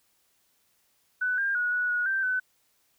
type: tone with pitch steps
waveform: sine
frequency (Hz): 1495 / 1601 / 1457 / 1470 / 1455 / 1565 / 1509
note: F#6 / G6 / F#6 / F#6 / F#6 / G6 / F#6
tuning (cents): +17 / +36 / -27 / -12 / -29 / -3 / +34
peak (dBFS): -24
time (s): 1.21-2.4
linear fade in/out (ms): 10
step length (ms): 170
effects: white hiss -69 dBFS RMS until 2.98 s